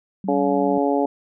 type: tone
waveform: sine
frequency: 192.7 Hz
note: G3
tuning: 29 cents flat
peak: -26 dBFS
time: 0.24-0.78 s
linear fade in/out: 2 ms
type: harmonic tone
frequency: 141.2 Hz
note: C#3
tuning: 32 cents sharp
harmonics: 2 / 3 / 4 / 5 / 6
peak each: -21 / -23 / -24 / -25 / -26 dBFS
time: 0.28-1.06 s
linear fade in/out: 5 ms
effects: none